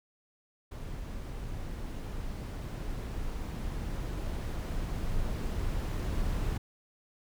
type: noise with level ramp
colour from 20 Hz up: brown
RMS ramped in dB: -39 to -31 dBFS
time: 0.71-6.58 s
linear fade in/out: 10 ms
effects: none